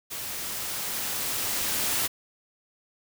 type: noise with level ramp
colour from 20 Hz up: white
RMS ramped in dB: -35 to -26 dBFS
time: 0.1-2.08 s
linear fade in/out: 20 ms
effects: none